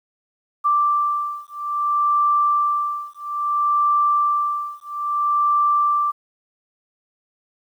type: beating tone pair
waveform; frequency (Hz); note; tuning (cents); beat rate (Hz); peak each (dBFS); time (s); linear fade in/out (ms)
sine; 1174.7 / 1175.3; D6 / D6; 0 / +1; 0.6; -20; 0.64-6.12; 20
effects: 9-bit